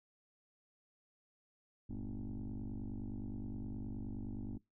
sine tone with frequency modulation, 108.8 Hz, A2, 19 cents flat, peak -38 dBFS, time 1.89-4.58 s, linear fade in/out 10 ms, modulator 49.6 Hz, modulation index 3.7, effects noise-tail reverb RT60 0.2 s tail -22 dB re dry + tanh soft clip ceiling -38 dBFS

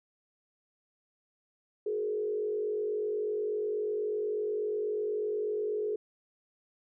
sine tone with frequency modulation, 424.1 Hz, G#4, 36 cents sharp, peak -29 dBFS, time 1.86-5.96 s, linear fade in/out 5 ms, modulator 48.2 Hz, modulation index 0.7, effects none

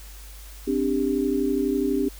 sine chord, C suspended second, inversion none, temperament equal with one note detuned, 261.6 / 293.7 / 395.6 Hz, C4 / D4 / G4, 0 / 0 / +16 cents, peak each -25 dBFS, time 0.67-2.09 s, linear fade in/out 10 ms, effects added 50 Hz sine -40 dBFS peak until 2.19 s + white hiss -47 dBFS RMS until 2.19 s

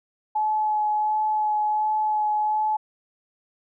sine tone with vibrato, 853 Hz, G#5, 46 cents sharp, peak -20 dBFS, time 0.35-2.77 s, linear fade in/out 10 ms, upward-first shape sine, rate 1.4 Hz, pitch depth 13 cents each way, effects none

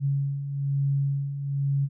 sine beating tone pair, 138.59 / 139.69 Hz, C#3 / C#3, 0 / +14 cents, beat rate 1.1 Hz, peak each -31 / -24 dBFS, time 0-1.89 s, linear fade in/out 50 ms, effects none

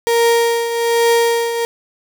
35% pulse tone with tremolo, 466.2 Hz, A#4, in tune, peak -8 dBFS, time 0.07-1.65 s, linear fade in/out 0 ms, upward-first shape triangle, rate 1.2 Hz, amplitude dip 65%, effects none

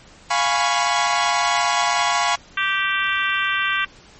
sawtooth chord, C# dominant seventh, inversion first, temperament equal, 698.5 / 830.6 / 987.8 / 1108.7 Hz, E#5 / G#5 / B5 / C#6, 0 / 0 / 0 / 0 cents, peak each -19 dBFS, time 0.3-2.36 s, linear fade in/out 10 ms
harmonic tone, 390 Hz, G4, 9 cents flat, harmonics 3 / 4 / 5 / 6 / 7 / 8 / 9, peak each -25 / -22 / -26 / -28 / -26 / -30 / -32 dBFS, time 2.57-3.85 s, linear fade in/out 5 ms
effects pink hiss -47 dBFS RMS until 4.19 s + MP3 32 kbps

